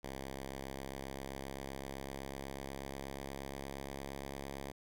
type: tone with pitch glide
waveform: 5% pulse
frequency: 67.3 to 68.83 Hz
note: C2 to C#2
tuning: +49 to -12 cents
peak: -31 dBFS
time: 0.03-4.72 s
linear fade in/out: 10 ms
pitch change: +39 cents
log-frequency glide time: 0.29-4.21 s
effects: none